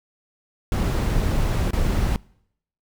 brown noise with dropouts, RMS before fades -21 dBFS, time 0.72-2.16 s, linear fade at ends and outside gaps 1 ms, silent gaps 1.708-1.732 s, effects noise-tail reverb RT60 0.7 s tail -24 dB re dry

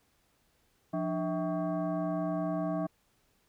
sine tone with frequency modulation, 174.61 Hz, F3, in tune, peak -29 dBFS, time 0.93-2.87 s, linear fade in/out 10 ms, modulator 474 Hz, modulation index 1.4, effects pink hiss -71 dBFS RMS until 3.48 s

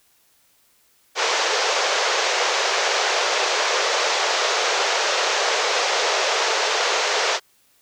pink band-pass noise, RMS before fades -21 dBFS, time 1.15-7.4 s, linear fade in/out 50 ms, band 420 to 6700 Hz, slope 48 dB/octave, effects white hiss -60 dBFS RMS until 7.81 s

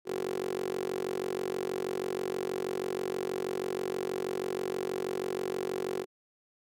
15% pulse tone with high-pass filter, 46.25 Hz, F#1, in tune, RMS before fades -34 dBFS, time 0.05-6.06 s, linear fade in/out 50 ms, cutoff 360 Hz, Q 7.3, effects none

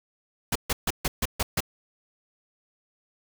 pink noise bursts, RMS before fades -25 dBFS, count 7, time 0.52-1.605 s, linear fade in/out 5 ms, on 35 ms, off 140 ms, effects none

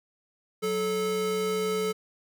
square tone pair together, 185.39 / 434.1 Hz, F#3 / A4, +4 / -23 cents, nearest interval octave + minor third, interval 1473 cents, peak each -35 / -27 dBFS, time 0.62-1.93 s, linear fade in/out 20 ms, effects none

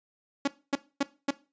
sawtooth tone bursts, 280 Hz, C#4, 18 cents sharp, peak -19 dBFS, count 4, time 0.45-1.308 s, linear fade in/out 5 ms, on 27 ms, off 250 ms, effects noise-tail reverb RT60 0.3 s tail -18 dB re dry + resampled to 16000 Hz

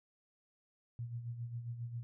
sine tone with tremolo, 118.4 Hz, A#2, 27 cents sharp, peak -37 dBFS, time 0.99-2.03 s, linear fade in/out 0 ms, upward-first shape sine, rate 7.4 Hz, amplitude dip 60%, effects none

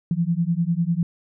sine beating tone pair, 164.81 / 174.81 Hz, E3 / F3, 0 / +2 cents, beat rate 10 Hz, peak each -22 dBFS, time 0.11-1.03 s, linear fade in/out 2 ms, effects none

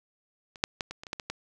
clicks, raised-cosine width 0.2 ms, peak -28 / -6 / -13 / -21 / -24 / -25 / -14 / -19 / -16 dBFS, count 9, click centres 0.558 / 0.639 / 0.808 / 0.91 / 1.035 / 1.068 / 1.131 / 1.198 / 1.3 s, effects none

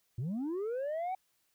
sine linear sweep, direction up, 105.3 to 770 Hz, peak -30 dBFS, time 0.18-1.15 s, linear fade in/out 5 ms, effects tanh soft clip ceiling -32 dBFS + white hiss -75 dBFS RMS until 1.54 s

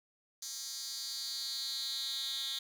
10% pulse tone with high-pass filter sweep, 270.7 Hz, C#4, 41 cents flat, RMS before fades -39 dBFS, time 0.42-2.59 s, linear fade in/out 5 ms, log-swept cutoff 5500 to 3500 Hz, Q 5, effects none

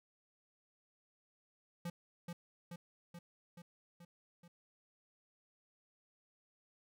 square tone with echo, 172.6 Hz, F3, 20 cents flat, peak -40 dBFS, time 1.85-1.9 s, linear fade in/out 5 ms, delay 430 ms, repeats 6, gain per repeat -3 dB, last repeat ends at 4.48 s, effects none

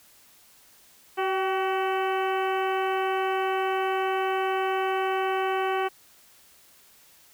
harmonic tone with a mistuned harmonic, 378.3 Hz, F#4, 38 cents sharp, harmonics 1 / 2 / 3 / 4 / 5 / 6 / 7 / 8, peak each -27 / -28 / -32 / -35 / -39 / -40 / -40 / -41 dBFS, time 1.17-5.89 s, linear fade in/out 20 ms, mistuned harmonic 2, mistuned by +33 cents, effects white hiss -56 dBFS RMS until 7.33 s

